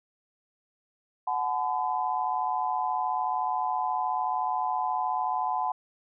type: tone cluster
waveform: sine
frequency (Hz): 739 / 858 / 1012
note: F#5 / A5 / B5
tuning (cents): -2 / -44 / +42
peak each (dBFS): -30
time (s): 1.27-5.72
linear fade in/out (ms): 5
effects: none